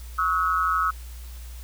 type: tone with amplitude modulation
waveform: sine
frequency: 1287 Hz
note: E6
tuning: 42 cents flat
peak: -16 dBFS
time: 0.18-0.91 s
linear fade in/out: 10 ms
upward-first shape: sine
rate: 172 Hz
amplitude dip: 90%
effects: added 60 Hz sine -36 dBFS peak until 1.63 s + white hiss -49 dBFS RMS until 1.63 s